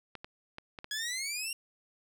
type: clicks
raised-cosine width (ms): 0.3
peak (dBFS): -26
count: 5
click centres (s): 0.153 / 0.245 / 0.584 / 0.788 / 0.844
type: exponential sweep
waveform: 15% pulse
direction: up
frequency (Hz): 1661.2 to 2801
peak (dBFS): -27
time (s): 0.91-1.53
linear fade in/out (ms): 2
effects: none